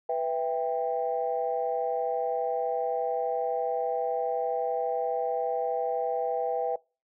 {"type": "chord", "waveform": "sine", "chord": "E minor", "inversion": "second", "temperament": "just", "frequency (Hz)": [494.4, 659.3, 791.1], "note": ["B4", "E5", "G5"], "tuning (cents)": [2, 0, 16], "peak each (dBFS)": [-29, -30, -30], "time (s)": [0.09, 6.76], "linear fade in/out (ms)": 5, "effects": ["noise-tail reverb RT60 0.3 s tail -24 dB re dry", "tanh soft clip ceiling -16 dBFS"]}